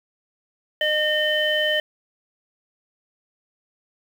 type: harmonic tone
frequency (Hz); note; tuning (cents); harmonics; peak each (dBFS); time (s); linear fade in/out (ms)
610; D#5; -34; 1 / 3 / 5; -23 / -23 / -23; 0.81-1.8; 2
effects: 7-bit

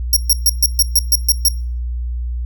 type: tone bursts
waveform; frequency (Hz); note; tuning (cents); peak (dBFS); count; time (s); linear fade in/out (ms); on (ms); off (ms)
15% pulse; 5588; F8; 0; -3; 9; 0.13-1.485; 2; 35; 130
effects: noise-tail reverb RT60 0.4 s tail -21 dB re dry + added 60 Hz sine -19 dBFS peak until 2.45 s

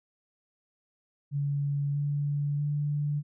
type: tone with pitch steps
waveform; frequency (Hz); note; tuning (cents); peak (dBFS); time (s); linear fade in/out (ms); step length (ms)
sine; 142.5 / 144.49 / 146.51; C#3 / D3 / D3; +48 / -28 / -4; -26; 1.31-3.23; 50; 640
effects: none

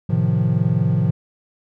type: chord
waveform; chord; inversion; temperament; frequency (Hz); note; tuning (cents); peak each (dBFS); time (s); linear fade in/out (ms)
triangle; F dominant seventh; first; equal; 110 / 130.81 / 155.56 / 174.61; A2 / C3 / Eb3 / F3; 0 / 0 / 0 / 0; -19; 0.09-1.11; 10
effects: none

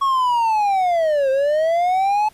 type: linear two-way sweep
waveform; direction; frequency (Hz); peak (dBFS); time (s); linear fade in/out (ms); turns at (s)
triangle; down then up; 1108.7 to 524 to 864; -13; 0.01-2.29; 10; 1.3
effects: pink hiss -51 dBFS RMS until 2.33 s + resampled to 32000 Hz

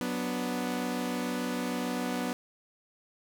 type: chord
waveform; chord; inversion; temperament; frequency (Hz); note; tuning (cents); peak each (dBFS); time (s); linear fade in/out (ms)
sawtooth; B minor; second; equal; 185 / 246.9 / 293.7; F#3 / B3 / D4; 0 / 0 / 0; -33 / -28 / -34; 0.01-2.33; 0
effects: none

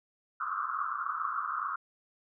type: band-pass noise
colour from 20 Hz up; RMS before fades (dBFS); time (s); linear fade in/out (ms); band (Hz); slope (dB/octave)
pink; -34; 0.4-1.76; 5; 1100 to 1400; 96
effects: none

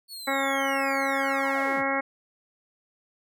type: linear sweep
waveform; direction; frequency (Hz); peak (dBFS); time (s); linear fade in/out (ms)
sawtooth; down; 4459 to 43.93; -34; 0.08-1.84; 50
type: harmonic tone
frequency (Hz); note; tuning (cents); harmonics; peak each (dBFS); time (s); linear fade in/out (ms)
272.7; C#4; -28; 1 / 2 / 3 / 4 / 5 / 6 / 7 / 8; -32 / -30 / -31 / -33 / -33 / -35 / -32 / -31; 0.27-2.01; 10
effects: none

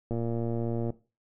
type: click train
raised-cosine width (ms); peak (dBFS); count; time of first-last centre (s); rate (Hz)
2; -19; 93; 0.11-0.903; 116
effects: noise-tail reverb RT60 0.3 s tail -17 dB re dry

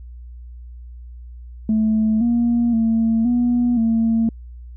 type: tone with pitch steps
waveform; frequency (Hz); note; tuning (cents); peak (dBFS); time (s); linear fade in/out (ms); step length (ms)
sine; 218.2 / 236.5 / 225.8 / 242.1 / 226.5; A3 / A#3 / A3 / B3 / A#3; -14 / +25 / +45 / -34 / -50; -13; 1.69-4.29; 2; 520
effects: tanh soft clip ceiling -11 dBFS + added 60 Hz sine -34 dBFS peak until 4.76 s

